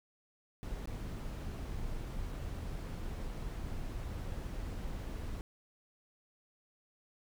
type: noise with dropouts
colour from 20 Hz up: brown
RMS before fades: -40 dBFS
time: 0.63-5.41 s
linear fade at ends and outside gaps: 0 ms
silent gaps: 0.856-0.874 s
effects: none